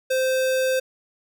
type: tone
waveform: square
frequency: 520 Hz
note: C5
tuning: 11 cents flat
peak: -20 dBFS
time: 0.1-0.8 s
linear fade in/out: 10 ms
effects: none